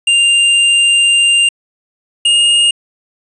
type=tone pair in turn; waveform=square; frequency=2794 / 2840 Hz; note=F7 / F7; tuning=0 / +28 cents; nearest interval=unison; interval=28 cents; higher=second; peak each=-8 dBFS; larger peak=neither; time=0.07-1.49 / 2.25-2.71 s; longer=first; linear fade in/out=5 ms; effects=resampled to 24000 Hz + 7-bit